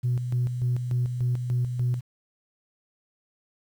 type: tone with tremolo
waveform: sine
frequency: 123.3 Hz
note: B2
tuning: 2 cents flat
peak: -20 dBFS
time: 0.03-2.01 s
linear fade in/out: 20 ms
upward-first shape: square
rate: 3.4 Hz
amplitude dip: 55%
effects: tanh soft clip ceiling -18 dBFS + 9-bit